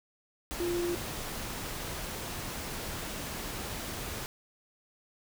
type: tone in noise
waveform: sine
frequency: 347.8 Hz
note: F4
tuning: 7 cents flat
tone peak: -29 dBFS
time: 0.6-0.95 s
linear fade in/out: 0 ms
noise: pink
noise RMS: -38 dBFS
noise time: 0.51-4.26 s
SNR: +6 dB
effects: none